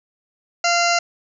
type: harmonic tone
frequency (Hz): 691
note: F5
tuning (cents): -19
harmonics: 1 / 2 / 3 / 4 / 6 / 7 / 8 / 9 / 10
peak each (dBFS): -19 / -22 / -24 / -25 / -27 / -27 / -28 / -29 / -29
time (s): 0.64-0.99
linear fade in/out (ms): 5
effects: none